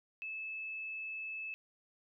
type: tone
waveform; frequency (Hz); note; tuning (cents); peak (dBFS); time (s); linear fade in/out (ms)
sine; 2610; E7; -18; -39; 0.22-1.54; 0
effects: none